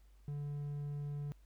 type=tone; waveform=triangle; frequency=144.9 Hz; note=D3; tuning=23 cents flat; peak=-36 dBFS; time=0.28-1.32 s; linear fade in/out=0 ms; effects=added 50 Hz sine -59 dBFS peak until 1.45 s + pink hiss -75 dBFS RMS until 1.45 s